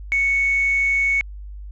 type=tone with quantisation; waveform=sine; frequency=2217 Hz; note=C#7; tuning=in tune; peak=-16 dBFS; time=0.12-1.21 s; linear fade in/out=0 ms; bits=6; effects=added 50 Hz sine -32 dBFS peak until 1.71 s + resampled to 16000 Hz